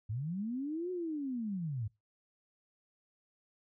sine linear two-way sweep, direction up then down, 98 to 370 to 98 Hz, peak -34 dBFS, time 0.09-1.88 s, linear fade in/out 10 ms, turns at 0.91 s, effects noise-tail reverb RT60 0.2 s tail -21 dB re dry

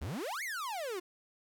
45% pulse exponential two-way sweep, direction up then down, 62.8 to 2268 to 342.3 Hz, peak -36 dBFS, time 0.01-1 s, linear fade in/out 10 ms, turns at 0.43 s, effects 11-bit

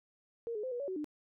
sine tone with pitch steps, 465.1 / 421.8 / 515 / 484.5 / 563 / 375 / 299.9 Hz, A#4 / G#4 / C5 / B4 / C#5 / F#4 / D4, -4 / +27 / -28 / -33 / +27 / +23 / +36 cents, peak -35 dBFS, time 0.47-1.044 s, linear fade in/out 0 ms, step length 82 ms, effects none

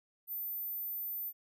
sine tone, 14080 Hz, A9, in tune, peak -36 dBFS, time 0.27-1.33 s, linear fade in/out 50 ms, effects none

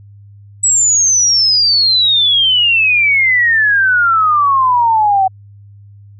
sine exponential sweep, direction down, 7902 to 750 Hz, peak -8 dBFS, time 0.63-5.28 s, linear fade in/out 10 ms, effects added 101 Hz sine -36 dBFS peak until 6.19 s

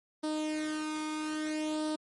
sawtooth tone with flanger, 308.1 Hz, D#4, 17 cents flat, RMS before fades -34 dBFS, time 0.23-1.96 s, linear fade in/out 10 ms, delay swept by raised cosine 0.22 to 0.86 ms, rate 0.61 Hz, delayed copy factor +0.7, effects MP3 48 kbps

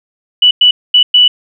sine tone bursts at uneven times, 2960 Hz, F#7, in tune, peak -3 dBFS, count 4, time 0.42-0.51 / 0.61-0.71 / 0.94-1.03 / 1.14-1.28 s, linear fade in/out 5 ms, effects none

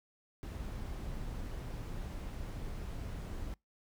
brown noise, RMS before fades -41 dBFS, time 0.43-3.54 s, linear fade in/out 0 ms, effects noise-tail reverb RT60 0.2 s tail -26 dB re dry

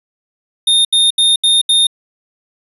square tone bursts, 3658 Hz, A#7, 33 cents flat, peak -9 dBFS, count 5, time 0.67-1.87 s, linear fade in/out 5 ms, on 180 ms, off 75 ms, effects resampled to 32000 Hz

